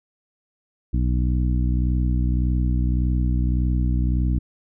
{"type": "harmonic tone", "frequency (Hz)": 61.74, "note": "B1", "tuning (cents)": 0, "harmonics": [1, 2, 3, 4, 5], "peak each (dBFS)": [-19, -25, -29, -31, -33], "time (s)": [0.93, 4.39], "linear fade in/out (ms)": 10, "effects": []}